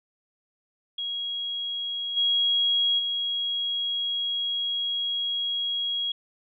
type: tone with level steps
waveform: sine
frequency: 3300 Hz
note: G#7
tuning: 12 cents flat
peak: -28 / -20 / -25 dBFS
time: 0.98-6.12 s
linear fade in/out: 5 ms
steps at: 2.16 / 2.98 s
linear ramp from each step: 20 ms
effects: none